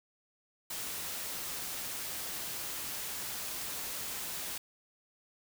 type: noise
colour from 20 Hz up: white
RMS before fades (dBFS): -39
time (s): 0.7-4.58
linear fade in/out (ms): 5
effects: none